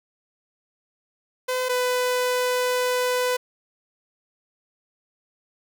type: tone pair in turn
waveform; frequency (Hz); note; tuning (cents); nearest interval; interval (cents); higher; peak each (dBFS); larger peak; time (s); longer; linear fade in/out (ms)
sawtooth; 508 / 499.3; B4 / B4; +49 / +19; unison; 30; first; -19 / -17; second; 1.48-1.69 / 1.69-3.37; second; 10
effects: none